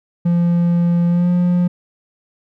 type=tone with pitch glide; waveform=triangle; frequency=172.4 to 177.14 Hz; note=F3 to F3; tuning=-22 to +25 cents; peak=-10 dBFS; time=0.25-1.68 s; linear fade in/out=10 ms; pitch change=+47 cents; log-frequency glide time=1.08-1.29 s; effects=none